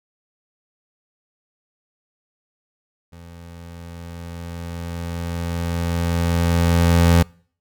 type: tone with level ramp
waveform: 25% pulse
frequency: 85.1 Hz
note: F2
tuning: 44 cents flat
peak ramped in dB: -36 to -7 dBFS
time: 3.12-7.23 s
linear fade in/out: 10 ms
effects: noise-tail reverb RT60 0.5 s tail -26 dB re dry